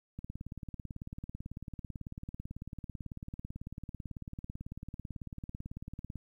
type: click train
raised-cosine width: 5 ms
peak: -29 dBFS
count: 109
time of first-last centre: 0.19-6.157 s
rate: 18.1 Hz
effects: 11-bit